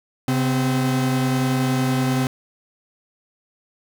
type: tone pair together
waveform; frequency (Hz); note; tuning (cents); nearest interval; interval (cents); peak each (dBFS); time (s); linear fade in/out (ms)
45% pulse; 133.28 / 256; C3 / C4; +32 / -38; major seventh; 1130; -21 / -21; 0.28-2.27; 2
effects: 8-bit